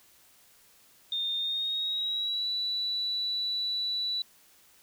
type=tone with pitch glide; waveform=sine; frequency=3643 to 3950 Hz; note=A#7 to B7; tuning=-41 to 0 cents; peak=-28 dBFS; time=1.12-4.22 s; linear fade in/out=2 ms; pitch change=+141 cents; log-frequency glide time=1.37-2.48 s; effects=white hiss -60 dBFS RMS until 4.82 s